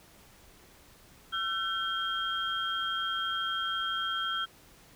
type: tone cluster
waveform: sine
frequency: 1347 / 1530 / 3217 Hz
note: E6 / G6 / G7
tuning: +37 / -42 / +44 cents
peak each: -33 / -36 / -33 dBFS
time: 1.32-4.46 s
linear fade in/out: 20 ms
effects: pink hiss -57 dBFS RMS until 4.95 s